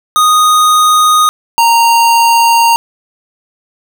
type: tone pair in turn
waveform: square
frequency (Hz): 1241 / 927.2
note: D#6 / A#5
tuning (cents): -5 / -10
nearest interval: perfect fourth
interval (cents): 505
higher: first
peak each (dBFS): -6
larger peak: neither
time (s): 0.16-1.29 / 1.58-2.76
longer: second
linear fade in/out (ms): 0
effects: none